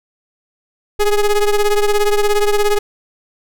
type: ring-modulated tone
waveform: square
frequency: 209.5 Hz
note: G#3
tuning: 15 cents sharp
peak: -9 dBFS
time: 0.99-2.79 s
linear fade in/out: 10 ms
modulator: 201 Hz
effects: none

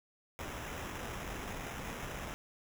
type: noise with sample-and-hold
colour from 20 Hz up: pink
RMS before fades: -42 dBFS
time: 0.39-2.34 s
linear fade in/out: 0 ms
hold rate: 4410 Hz
effects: none

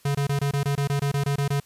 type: tone bursts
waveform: square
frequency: 141.3 Hz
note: C#3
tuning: 34 cents sharp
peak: -22 dBFS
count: 13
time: 0.05-1.601 s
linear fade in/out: 5 ms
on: 99 ms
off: 22 ms
effects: white hiss -57 dBFS RMS until 1.65 s + resampled to 32000 Hz

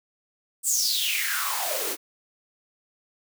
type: noise with high-pass filter sweep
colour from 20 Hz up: white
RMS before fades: -26 dBFS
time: 0.63-1.97 s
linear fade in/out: 50 ms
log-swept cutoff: 8500 to 320 Hz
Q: 7.5
effects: none

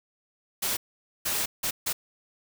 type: noise bursts at uneven times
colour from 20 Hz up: white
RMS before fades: -28 dBFS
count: 4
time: 0.62-0.77 / 1.25-1.46 / 1.63-1.71 / 1.86-1.93 s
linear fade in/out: 10 ms
effects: none

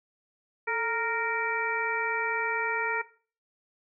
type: harmonic tone with a mistuned harmonic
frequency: 464.5 Hz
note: A#4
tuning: 6 cents flat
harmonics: 1 / 2 / 3 / 4 / 5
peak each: -33 / -33 / -33 / -33 / -33 dBFS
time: 0.67-3.02 s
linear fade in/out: 10 ms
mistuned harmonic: 1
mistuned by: -78 cents
effects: noise-tail reverb RT60 0.4 s tail -17 dB re dry

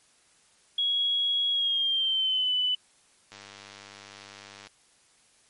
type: tone with pitch glide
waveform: sine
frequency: 3322 to 2994 Hz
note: G#7 to F#7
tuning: 0 to +20 cents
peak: -23 dBFS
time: 0.78-2.75 s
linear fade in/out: 5 ms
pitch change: -180 cents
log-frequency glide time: 1.51-2.52 s
type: click train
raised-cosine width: 0.2 ms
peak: -27 dBFS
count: 136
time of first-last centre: 3.32-4.67 s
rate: 100 Hz
effects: white hiss -62 dBFS RMS until 5.49 s + MP3 48 kbps

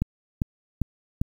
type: click train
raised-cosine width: 5 ms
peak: -11 dBFS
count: 4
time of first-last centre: 0.02-1.215 s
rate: 2.51 Hz
effects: 8-bit

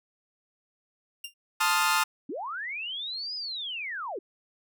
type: tone with exponential decay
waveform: sawtooth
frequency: 2794 Hz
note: F7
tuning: in tune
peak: -29 dBFS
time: 1.24-1.34 s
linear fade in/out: 5 ms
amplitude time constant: 21 ms
type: chord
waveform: sawtooth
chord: F dominant seventh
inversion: first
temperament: equal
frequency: 880 / 1046.5 / 1244.5 / 1396.9 Hz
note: A5 / C6 / Eb6 / F6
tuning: 0 / 0 / 0 / 0 cents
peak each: -24 / -27 / -24 / -24 dBFS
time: 1.6-2.04 s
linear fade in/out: 10 ms
type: linear two-way sweep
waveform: sine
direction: up then down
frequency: 233.5 to 5070 to 322.6 Hz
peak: -32 dBFS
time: 2.29-4.19 s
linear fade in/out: 5 ms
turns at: 3.35 s
effects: none

